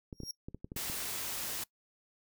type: clicks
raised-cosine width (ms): 3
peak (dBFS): -29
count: 9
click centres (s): 0.128 / 0.203 / 0.234 / 0.485 / 0.546 / 0.645 / 0.719 / 0.764 / 0.899
type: tone with exponential growth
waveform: 40% pulse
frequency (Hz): 5588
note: F8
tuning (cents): 0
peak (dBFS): -34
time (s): 0.13-0.31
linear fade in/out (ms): 2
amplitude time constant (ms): 37
type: noise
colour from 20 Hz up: white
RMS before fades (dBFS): -38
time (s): 0.76-1.64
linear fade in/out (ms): 5
effects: noise-tail reverb RT60 0.1 s tail -22 dB re dry